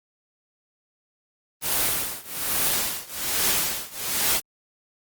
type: noise with tremolo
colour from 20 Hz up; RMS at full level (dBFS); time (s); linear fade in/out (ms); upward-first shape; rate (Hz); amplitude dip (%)
white; -21; 1.61-4.41; 50; triangle; 1.2; 95
effects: Opus 24 kbps